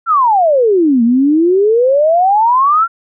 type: exponential two-way sweep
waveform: sine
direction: down then up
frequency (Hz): 1395 to 226.4 to 1395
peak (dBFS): -7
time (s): 0.06-2.88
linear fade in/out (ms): 50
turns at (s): 1.03
effects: none